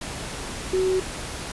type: tone in noise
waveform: sine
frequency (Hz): 374.4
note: F#4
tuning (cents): +20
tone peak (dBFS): -19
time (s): 0.73-1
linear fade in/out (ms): 5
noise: pink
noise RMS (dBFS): -33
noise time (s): 0.01-1.52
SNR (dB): +11
effects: resampled to 24000 Hz